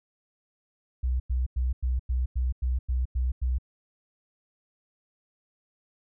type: tone bursts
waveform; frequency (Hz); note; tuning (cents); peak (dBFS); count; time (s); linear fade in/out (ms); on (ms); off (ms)
sine; 62.9; B1; +32; -23; 10; 1.03-3.585; 10; 170; 95
effects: none